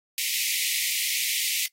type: high-pass noise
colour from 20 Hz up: pink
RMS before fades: -27 dBFS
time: 0.18-1.66 s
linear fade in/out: 0 ms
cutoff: 2000 Hz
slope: 96 dB/octave
effects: noise-tail reverb RT60 0.1 s tail -18 dB re dry + AAC 48 kbps